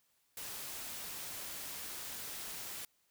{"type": "noise", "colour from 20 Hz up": "white", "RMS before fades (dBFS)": -44, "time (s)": [0.37, 2.85], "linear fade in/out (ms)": 2, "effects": ["white hiss -75 dBFS RMS until 3.1 s"]}